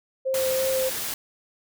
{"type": "tone with vibrato", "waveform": "sine", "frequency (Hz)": 525, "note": "C5", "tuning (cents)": 6, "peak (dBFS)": -22, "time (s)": [0.25, 0.9], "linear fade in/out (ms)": 20, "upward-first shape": "sine", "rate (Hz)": 3, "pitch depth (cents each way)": 13}
{"type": "noise", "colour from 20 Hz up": "white", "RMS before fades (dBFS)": -30, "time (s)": [0.34, 1.14], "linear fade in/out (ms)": 2}
{"effects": []}